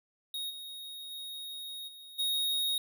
square tone with level steps, 3751 Hz, A#7, 10 cents sharp, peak -35 / -42 / -40 / -48 / -29 dBFS, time 0.34-2.78 s, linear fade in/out 2 ms, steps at 0.49 / 1.1 / 1.87 / 2.18 s, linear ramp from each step 20 ms, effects none

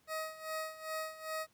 20% pulse tone with tremolo, 632 Hz, D#5, 27 cents sharp, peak -31 dBFS, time 0.07-1.47 s, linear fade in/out 50 ms, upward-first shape sine, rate 2.5 Hz, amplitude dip 80%, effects pink hiss -71 dBFS RMS until 1.53 s + high-pass 80 Hz 12 dB/octave

